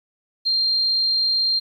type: tone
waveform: sine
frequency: 4186 Hz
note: C8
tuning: in tune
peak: -17 dBFS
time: 0.45-1.6 s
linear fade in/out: 20 ms
effects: 9-bit